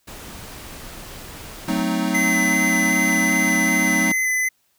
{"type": "noise", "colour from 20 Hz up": "pink", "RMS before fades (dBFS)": -37, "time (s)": [0.07, 1.81], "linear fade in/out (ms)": 10}
{"type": "chord", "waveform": "square", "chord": "F# diminished seventh", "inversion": "none", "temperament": "equal with one note detuned", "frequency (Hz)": [185, 220, 257.3, 311.1], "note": ["F#3", "A3", "C4", "Eb4"], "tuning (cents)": [0, 0, -29, 0], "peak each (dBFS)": -26, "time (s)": [1.68, 4.12], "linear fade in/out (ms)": 5}
{"type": "tone with vibrato", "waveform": "square", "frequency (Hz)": 2030, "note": "B6", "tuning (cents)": 47, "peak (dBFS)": -19, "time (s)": [2.14, 4.49], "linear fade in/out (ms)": 10, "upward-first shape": "square", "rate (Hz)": 2.6, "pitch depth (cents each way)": 11}
{"effects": ["white hiss -65 dBFS RMS until 4.78 s"]}